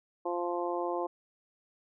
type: harmonic tone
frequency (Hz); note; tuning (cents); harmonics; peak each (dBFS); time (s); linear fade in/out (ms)
174.61; F3; 0; 2 / 3 / 4 / 5 / 6; -34 / -36 / -37 / -38 / -39; 0.25-1.07; 10
effects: none